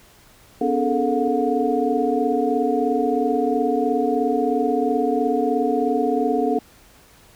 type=tone cluster; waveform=sine; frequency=249.8 / 286.1 / 426.7 / 449.7 / 719 Hz; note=B3 / D4 / G#4 / A4 / F#5; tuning=+20 / -45 / +47 / +38 / -50 cents; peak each=-24 dBFS; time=0.61-6.59 s; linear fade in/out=5 ms; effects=pink hiss -51 dBFS RMS until 7.35 s